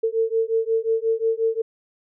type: beating tone pair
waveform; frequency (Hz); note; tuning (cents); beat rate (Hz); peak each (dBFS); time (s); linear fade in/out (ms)
sine; 447.3 / 452.9; A4 / A#4; +28 / -50; 5.6; -22; 0.03-1.62; 10
effects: none